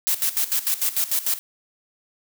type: noise with tremolo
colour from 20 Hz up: blue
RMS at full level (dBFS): -21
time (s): 0.07-1.39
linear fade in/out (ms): 0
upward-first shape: square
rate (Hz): 6.7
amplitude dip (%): 80
effects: none